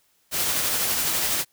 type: noise with tremolo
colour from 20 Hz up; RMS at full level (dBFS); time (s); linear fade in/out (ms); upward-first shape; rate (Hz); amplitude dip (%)
white; -23; 0.31-1.45; 50; sine; 12; 25
effects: white hiss -65 dBFS RMS until 1.52 s